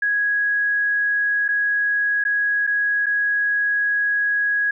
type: tone with dropouts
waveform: sine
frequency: 1661.2 Hz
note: G#6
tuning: in tune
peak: -17 dBFS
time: 0.02-4.71 s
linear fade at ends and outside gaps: 5 ms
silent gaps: 1.481-1.487 / 2.24-2.25 / 2.668-2.673 / 3.06-3.065 s
effects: none